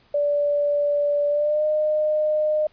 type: tone with pitch glide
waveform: sine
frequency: 581 to 610.9 Hz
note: D5 to D#5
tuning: -19 to -32 cents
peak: -18 dBFS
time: 0.14-2.67 s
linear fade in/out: 5 ms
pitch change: +87 cents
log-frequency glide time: 1.28-1.65 s
effects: pink hiss -58 dBFS RMS until 2.72 s + resampled to 11025 Hz